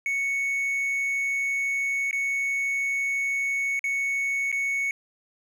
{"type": "tone with dropouts", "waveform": "triangle", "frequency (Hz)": 2217, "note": "C#7", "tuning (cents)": 0, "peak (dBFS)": -22, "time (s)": [0.06, 4.91], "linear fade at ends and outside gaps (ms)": 1, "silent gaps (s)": [[2.111, 2.129], [3.793, 3.841], [4.517, 4.526]], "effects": []}